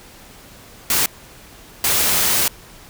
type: noise bursts at uneven times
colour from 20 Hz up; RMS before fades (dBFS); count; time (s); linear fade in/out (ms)
white; -17; 2; 0.9-1.06 / 1.84-2.48; 2
effects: pink hiss -43 dBFS RMS until 2.89 s